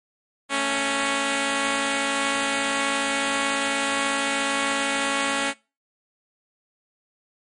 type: tone pair together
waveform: 5% pulse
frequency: 222.1 / 277.2 Hz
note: A3 / C#4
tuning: +16 / 0 cents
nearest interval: major third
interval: 384 cents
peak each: -19 / -11 dBFS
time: 0.49-5.54 s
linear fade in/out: 50 ms
effects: noise-tail reverb RT60 0.3 s tail -23 dB re dry + MP3 48 kbps